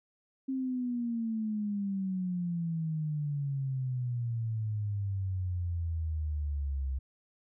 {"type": "exponential sweep", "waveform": "sine", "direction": "down", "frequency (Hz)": [267.8, 65.41], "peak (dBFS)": -30, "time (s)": [0.48, 6.99], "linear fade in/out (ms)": 10, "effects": []}